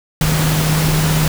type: tone in noise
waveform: sine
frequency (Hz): 155.56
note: D#3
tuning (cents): 0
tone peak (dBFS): -14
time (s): 0.21-1.28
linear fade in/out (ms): 2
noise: pink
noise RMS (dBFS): -19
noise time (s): 0.21-1.28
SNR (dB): +2
effects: none